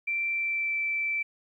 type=tone with pitch glide; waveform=sine; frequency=2349 to 2329 Hz; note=D7 to D7; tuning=0 to -15 cents; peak=-26 dBFS; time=0.07-1.23 s; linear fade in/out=10 ms; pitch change=-15 cents; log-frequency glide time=0.28-0.76 s; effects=11-bit